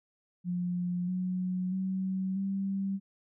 sine tone with pitch steps, 177.6 / 183.23 / 189.03 / 195.02 Hz, F3 / F#3 / F#3 / G3, +29 / -17 / +37 / -9 cents, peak -29 dBFS, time 0.44-3 s, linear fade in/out 50 ms, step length 640 ms, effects none

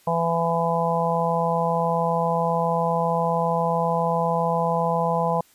harmonic tone, 167.4 Hz, E3, 27 cents sharp, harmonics 1 / 3 / 4 / 5 / 6, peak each -26 / -26 / -26 / -26 / -26 dBFS, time 0.07-5.41 s, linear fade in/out 5 ms, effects white hiss -57 dBFS RMS until 5.54 s + resampled to 32000 Hz

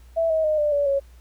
sine tone with pitch steps, 659.3 / 636.8 / 615.1 / 594.2 / 574 / 554.4 Hz, E5 / D#5 / D#5 / D5 / D5 / C#5, 0 / +40 / -20 / +20 / -40 / 0 cents, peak -18 dBFS, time 0.16-1 s, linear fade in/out 20 ms, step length 140 ms, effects added 60 Hz sine -45 dBFS peak until 1.2 s + pink hiss -59 dBFS RMS until 1.2 s

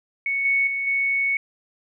sine tone with level steps, 2217 Hz, C#7, in tune, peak -21 / -17 / -23 / -19 dBFS, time 0.26-1.37 s, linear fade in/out 2 ms, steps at 0.45 / 0.67 / 0.87 s, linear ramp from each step 2 ms, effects none

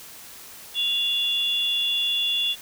sine tone pair together, 2794 / 3431 Hz, F7 / A7, 0 / -44 cents, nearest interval major third, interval 356 cents, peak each -27 / -22 dBFS, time 0.74-2.56 s, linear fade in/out 50 ms, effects white hiss -43 dBFS RMS until 2.61 s

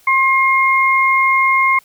sine tone pair together, 1067 / 2134 Hz, C6 / C7, +34 / +34 cents, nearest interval octave, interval 1200 cents, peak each -13 dBFS, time 0.07-1.79 s, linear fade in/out 5 ms, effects white hiss -51 dBFS RMS until 1.84 s

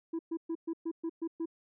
sine tone bursts, 329.6 Hz, E4, in tune, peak -29 dBFS, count 8, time 0.13-1.458 s, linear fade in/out 10 ms, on 61 ms, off 120 ms, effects tanh soft clip ceiling -31 dBFS

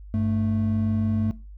triangle tone pair together, 98 / 220 Hz, G2 / A3, 0 / 0 cents, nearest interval octave + major second, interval 1400 cents, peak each -22 dBFS, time 0.14-1.31 s, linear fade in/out 0 ms, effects noise-tail reverb RT60 0.3 s tail -18 dB re dry + added 50 Hz sine -39 dBFS peak until 1.57 s

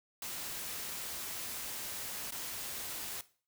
white noise with dropouts, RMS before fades -41 dBFS, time 0.22-3.21 s, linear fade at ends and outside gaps 2 ms, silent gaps 2.308-2.321 s, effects noise-tail reverb RT60 0.4 s tail -17 dB re dry

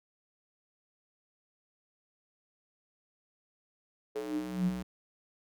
square tone with high-pass filter sweep, 61.74 Hz, B1, in tune, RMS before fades -34 dBFS, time 4.15-4.83 s, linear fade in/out 10 ms, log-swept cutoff 440 to 130 Hz, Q 9.3, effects none

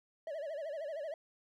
triangle tone with vibrato, 606 Hz, D#5, 46 cents flat, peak -36 dBFS, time 0.27-1.14 s, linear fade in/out 2 ms, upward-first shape sine, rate 13 Hz, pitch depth 150 cents each way, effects none

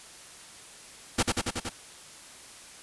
pink noise with echo, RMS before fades -23 dBFS, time 1.18-1.23 s, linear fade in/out 10 ms, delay 93 ms, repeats 5, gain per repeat -2 dB, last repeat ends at 1.695 s, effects white hiss -48 dBFS RMS until 2.82 s + resampled to 24000 Hz

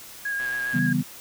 sine tone with vibrato, 1641 Hz, G#6, 21 cents flat, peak -25 dBFS, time 0.25-0.93 s, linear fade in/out 5 ms, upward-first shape square, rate 7.3 Hz, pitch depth 18 cents each way
click train, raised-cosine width 0.3 ms, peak -25 dBFS, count 50, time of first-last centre 0.4-0.789 s, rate 126 Hz
sine chord, C# half-diminished seventh, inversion none, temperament equal, 138.59 / 164.81 / 196 / 246.9 Hz, C#3 / E3 / G3 / B3, 0 / 0 / 0 / 0 cents, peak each -27 / -26 / -28 / -24 dBFS, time 0.73-1.03 s, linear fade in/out 20 ms
effects white hiss -43 dBFS RMS until 1.2 s

